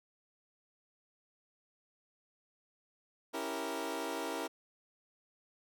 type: chord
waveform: 20% pulse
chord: C# diminished seventh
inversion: none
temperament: equal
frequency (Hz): 277.2 / 329.6 / 392 / 466.2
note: C#4 / E4 / G4 / Bb4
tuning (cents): 0 / 0 / 0 / 0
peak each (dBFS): -38 / -36 / -39 / -36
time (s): 3.33-4.48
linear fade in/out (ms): 20
effects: none